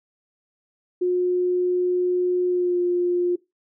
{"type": "tone with pitch glide", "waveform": "sine", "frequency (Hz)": [360, 353.8], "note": ["F#4", "F4"], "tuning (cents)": [-47, 23], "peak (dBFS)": -18, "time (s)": [1.01, 3.36], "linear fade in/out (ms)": 10, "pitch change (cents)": -30, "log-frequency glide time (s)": [2.48, 2.79], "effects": ["noise-tail reverb RT60 0.2 s tail -20 dB re dry"]}